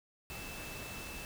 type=tone in noise; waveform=sine; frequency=2643 Hz; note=E7; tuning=4 cents sharp; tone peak=-48 dBFS; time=0.3-1.25 s; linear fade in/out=0 ms; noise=pink; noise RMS=-45 dBFS; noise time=0.3-1.25 s; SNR=-6 dB; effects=none

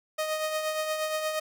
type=tone with tremolo; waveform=sawtooth; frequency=622.3 Hz; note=D#5; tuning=in tune; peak=-22 dBFS; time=0.18-1.4 s; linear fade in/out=10 ms; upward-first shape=triangle; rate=8.5 Hz; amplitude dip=50%; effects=none

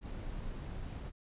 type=noise; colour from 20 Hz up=brown; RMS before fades=-41 dBFS; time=0.01-1.12 s; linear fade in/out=50 ms; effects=resampled to 8000 Hz

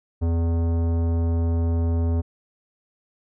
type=tone with tanh clipping; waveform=sine; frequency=83.6 Hz; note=E2; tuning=25 cents sharp; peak=-21 dBFS; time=0.21-2.22 s; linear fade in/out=20 ms; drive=16 dB; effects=none

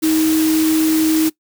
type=tone in noise; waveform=sine; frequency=315.9 Hz; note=D#4; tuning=26 cents sharp; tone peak=-12 dBFS; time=0.02-1.3 s; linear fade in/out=20 ms; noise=white; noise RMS=-24 dBFS; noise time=0.02-1.3 s; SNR=+9 dB; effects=noise-tail reverb RT60 0.1 s tail -20 dB re dry

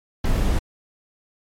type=noise; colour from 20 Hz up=brown; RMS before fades=-19 dBFS; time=0.24-0.59 s; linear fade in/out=5 ms; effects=MP3 64 kbps

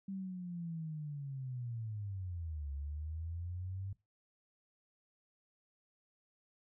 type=linear two-way sweep; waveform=sine; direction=down then up; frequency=196 to 69.3 to 98.5 Hz; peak=-39 dBFS; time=0.08-3.93 s; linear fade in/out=5 ms; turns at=2.72 s; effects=noise-tail reverb RT60 0.2 s tail -18 dB re dry

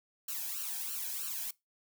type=noise with flanger; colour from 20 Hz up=blue; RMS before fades=-38 dBFS; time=0.28-1.51 s; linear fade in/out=5 ms; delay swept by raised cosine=0.69 to 1.26 ms; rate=3.1 Hz; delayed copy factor=+0.95; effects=noise-tail reverb RT60 0.2 s tail -22 dB re dry

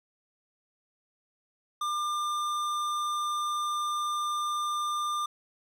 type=tone with tanh clipping; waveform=sine; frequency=1198 Hz; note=D6; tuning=34 cents sharp; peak=-30 dBFS; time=1.81-5.26 s; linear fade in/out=5 ms; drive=16 dB; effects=none

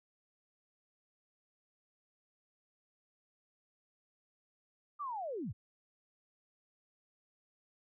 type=linear sweep; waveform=sine; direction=down; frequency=1220 to 68.1 Hz; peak=-37 dBFS; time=4.99-5.53 s; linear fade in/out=20 ms; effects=none

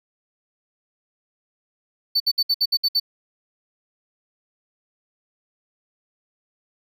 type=tone bursts; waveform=triangle; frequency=4507 Hz; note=C#8; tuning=28 cents sharp; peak=-15 dBFS; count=8; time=2.15-3 s; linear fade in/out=10 ms; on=52 ms; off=62 ms; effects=none

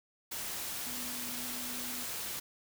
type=tone in noise; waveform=sine; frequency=245.9 Hz; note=B3; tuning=7 cents flat; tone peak=-46 dBFS; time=0.86-2.04 s; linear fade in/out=10 ms; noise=white; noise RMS=-39 dBFS; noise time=0.31-2.4 s; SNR=-10 dB; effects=none

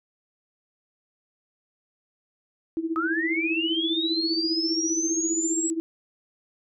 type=tone with tremolo; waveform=sine; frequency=326.5 Hz; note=E4; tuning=17 cents flat; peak=-22 dBFS; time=2.77-5.8 s; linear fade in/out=0 ms; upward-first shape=sine; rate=15 Hz; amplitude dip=80%
type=linear sweep; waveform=sine; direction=up; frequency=1244.5 to 7780 Hz; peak=-25 dBFS; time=2.96-5.7 s; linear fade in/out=0 ms
effects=none

